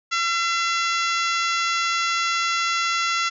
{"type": "harmonic tone with a mistuned harmonic", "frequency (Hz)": 678, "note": "E5", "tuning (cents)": 49, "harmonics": [2, 3, 4, 5, 6, 7, 8, 9, 10], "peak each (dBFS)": [-23, -27, -29, -31, -33, -34, -35, -36, -37], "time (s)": [0.11, 3.3], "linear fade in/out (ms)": 20, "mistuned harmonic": 9, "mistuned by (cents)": 21, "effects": []}